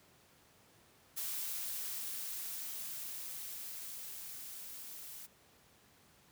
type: noise with level ramp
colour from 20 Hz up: blue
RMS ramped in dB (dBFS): -39 to -49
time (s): 1.16-5.27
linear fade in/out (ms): 20
effects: pink hiss -65 dBFS RMS until 6.31 s + high-pass 80 Hz 12 dB/octave